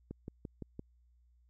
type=click train; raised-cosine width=3 ms; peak=-29 dBFS; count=5; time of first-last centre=0.11-0.794 s; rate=5.85 Hz; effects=added 60 Hz sine -64 dBFS peak until 1.49 s